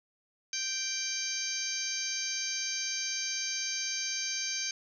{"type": "harmonic tone", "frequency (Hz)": 784, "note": "G5", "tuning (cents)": 0, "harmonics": [2, 3, 4, 5, 6, 7, 8], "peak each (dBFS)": [-44, -39, -44, -44, -38, -41, -35], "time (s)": [0.53, 4.71], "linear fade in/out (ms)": 2, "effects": ["11-bit"]}